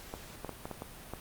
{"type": "clicks", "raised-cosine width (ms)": 1, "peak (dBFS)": -24, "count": 7, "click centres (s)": [0.139, 0.447, 0.493, 0.655, 0.713, 0.821, 1.136], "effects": ["pink hiss -49 dBFS RMS until 1.2 s", "Opus 48 kbps"]}